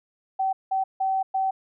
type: tone bursts at uneven times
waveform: sine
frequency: 767 Hz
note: G5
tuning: 38 cents flat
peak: -21 dBFS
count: 4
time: 0.39-0.53 / 0.71-0.84 / 1-1.23 / 1.34-1.51 s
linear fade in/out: 10 ms
effects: none